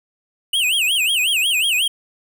square tone with vibrato, 2846 Hz, F7, 32 cents sharp, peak -16 dBFS, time 0.53-1.88 s, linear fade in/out 5 ms, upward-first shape sine, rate 5.5 Hz, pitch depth 250 cents each way, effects none

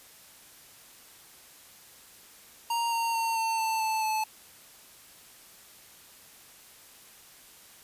square tone with pitch steps, 932 / 921.3 / 910.7 / 900.3 / 889.9 / 879.7 / 869.6 Hz, A#5 / A#5 / A#5 / A5 / A5 / A5 / A5, -1 / -21 / -41 / +39 / +19 / -1 / -21 cents, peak -27 dBFS, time 2.7-4.24 s, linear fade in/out 5 ms, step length 220 ms, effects white hiss -53 dBFS RMS until 7.83 s + resampled to 32000 Hz

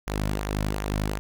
sawtooth tone with flanger, 51.2 Hz, G#1, 24 cents flat, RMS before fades -28 dBFS, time 0.07-1.19 s, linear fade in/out 0 ms, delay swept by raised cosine 0.23 to 2.53 ms, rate 2.7 Hz, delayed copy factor -0.5, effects none

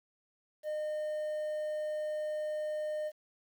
triangle tone with quantisation, 610 Hz, D#5, 34 cents flat, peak -31 dBFS, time 0.63-3.12 s, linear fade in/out 50 ms, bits 10, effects none

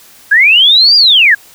sine linear two-way sweep, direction up then down, 1577 to 4877 to 1577 Hz, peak -3 dBFS, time 0.31-1.35 s, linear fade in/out 10 ms, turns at 0.96 s, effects white hiss -40 dBFS RMS until 1.54 s

